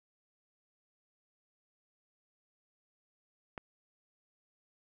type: click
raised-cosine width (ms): 0.5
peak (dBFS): -25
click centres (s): 3.578
effects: none